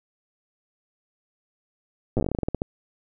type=slowing click train; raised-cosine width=2 ms; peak=-11 dBFS; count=16; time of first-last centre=2.17-2.619 s; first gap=8 ms; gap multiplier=1.17; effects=none